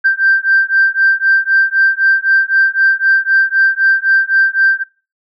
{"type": "beating tone pair", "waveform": "sine", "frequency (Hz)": [1568, 1571.9], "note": ["G6", "G6"], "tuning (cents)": [0, 4], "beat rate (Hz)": 3.9, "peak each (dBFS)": -11, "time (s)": [0.04, 4.84], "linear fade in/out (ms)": 20, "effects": ["noise-tail reverb RT60 0.3 s tail -18 dB re dry", "tanh soft clip ceiling -2 dBFS"]}